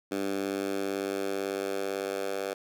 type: tone with high-pass filter sweep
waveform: 10% pulse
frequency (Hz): 98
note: G2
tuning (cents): 0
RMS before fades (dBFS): -32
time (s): 0.11-2.54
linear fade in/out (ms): 10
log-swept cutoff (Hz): 280 to 490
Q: 1.9
effects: none